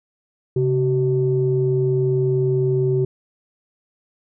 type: tone pair together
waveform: sine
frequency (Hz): 134.5 / 379.1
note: C3 / F#4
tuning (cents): +48 / +42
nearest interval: octave + tritone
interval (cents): 1794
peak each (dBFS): -18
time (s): 0.56-3.05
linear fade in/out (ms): 5
effects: tanh soft clip ceiling -8 dBFS